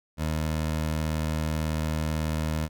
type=tone; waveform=20% pulse; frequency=78.2 Hz; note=D#2; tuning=9 cents sharp; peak=-21 dBFS; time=0.17-2.69 s; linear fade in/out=50 ms; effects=none